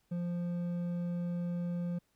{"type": "tone with hard clipping", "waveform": "triangle", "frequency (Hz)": 174.3, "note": "F3", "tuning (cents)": -3, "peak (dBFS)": -34, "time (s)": [0.11, 1.99], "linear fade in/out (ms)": 10, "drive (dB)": 9, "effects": ["pink hiss -75 dBFS RMS until 2.15 s"]}